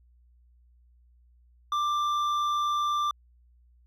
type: tone with hard clipping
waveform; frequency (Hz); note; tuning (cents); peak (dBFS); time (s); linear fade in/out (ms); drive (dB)
sine; 1182; D6; +11; -26; 1.72-3.11; 2; 7
effects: added 60 Hz sine -57 dBFS peak until 3.86 s